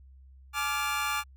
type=chord; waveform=25% pulse; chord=D diminished; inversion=second; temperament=equal with one note detuned; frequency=852 / 1174.7 / 1396.9 Hz; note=Ab5 / D6 / F6; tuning=+44 / 0 / 0 cents; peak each=-31 / -27 / -30 dBFS; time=0.53-1.24 s; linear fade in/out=50 ms; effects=added 66 Hz sine -50 dBFS peak until 1.36 s